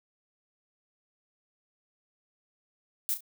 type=noise with echo; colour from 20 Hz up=violet; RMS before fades=-29 dBFS; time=3.09-3.14 s; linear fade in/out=0 ms; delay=33 ms; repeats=2; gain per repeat=-10 dB; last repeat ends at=3.206 s; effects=none